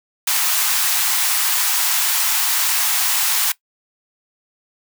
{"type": "high-pass noise", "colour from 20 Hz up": "white", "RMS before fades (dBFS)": -18, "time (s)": [0.27, 3.52], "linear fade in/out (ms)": 5, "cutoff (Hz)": 750, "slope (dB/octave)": 48, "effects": ["noise-tail reverb RT60 0.1 s tail -19 dB re dry"]}